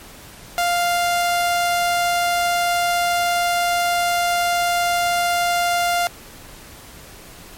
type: tone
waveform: sawtooth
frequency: 698.5 Hz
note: F5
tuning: in tune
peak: -13 dBFS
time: 0.58-6.07 s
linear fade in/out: 0 ms
effects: pink hiss -41 dBFS RMS until 7.57 s + MP3 64 kbps